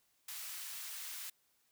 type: high-pass noise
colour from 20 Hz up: white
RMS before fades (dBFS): -45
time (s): 0.28-1.3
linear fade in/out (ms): 5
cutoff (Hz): 1300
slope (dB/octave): 12
effects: white hiss -75 dBFS RMS until 1.71 s